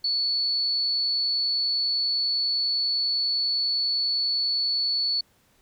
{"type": "tone", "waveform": "sine", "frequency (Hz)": 4435, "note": "C#8", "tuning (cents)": 0, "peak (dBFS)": -22, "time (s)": [0.04, 5.21], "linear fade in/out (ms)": 5, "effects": ["pink hiss -63 dBFS RMS until 5.61 s"]}